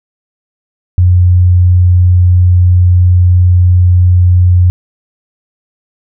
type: tone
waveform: sine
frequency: 89.7 Hz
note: F2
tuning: 47 cents sharp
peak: -3 dBFS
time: 0.98-4.7 s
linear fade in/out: 0 ms
effects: none